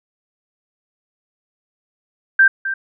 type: tone with echo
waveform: sine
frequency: 1572 Hz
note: G6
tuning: 4 cents sharp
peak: -7 dBFS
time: 2.39-2.48 s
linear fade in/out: 5 ms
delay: 260 ms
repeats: 1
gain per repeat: -12 dB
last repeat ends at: 2.74 s
effects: none